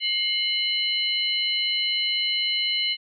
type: tone cluster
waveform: sine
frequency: 2126 / 2970 / 4102 Hz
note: C7 / F#7 / C8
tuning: +27 / +6 / -35 cents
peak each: -29 / -24 / -27 dBFS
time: 0-2.97 s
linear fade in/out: 50 ms
effects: none